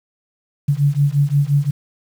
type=beating tone pair; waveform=sine; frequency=140.2 / 145.9 Hz; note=C#3 / D3; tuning=+20 / -11 cents; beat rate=5.7 Hz; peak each=-16 dBFS; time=0.68-1.71 s; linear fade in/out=10 ms; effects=7-bit